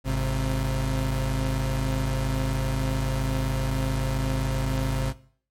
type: tone pair together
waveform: 35% pulse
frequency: 52.62 / 132.6 Hz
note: G#1 / C3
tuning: +23 / +23 cents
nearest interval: octave + major third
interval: 1600 cents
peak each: -24 dBFS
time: 0.04-5.14 s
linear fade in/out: 50 ms
effects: noise-tail reverb RT60 0.5 s tail -18 dB re dry + MP3 64 kbps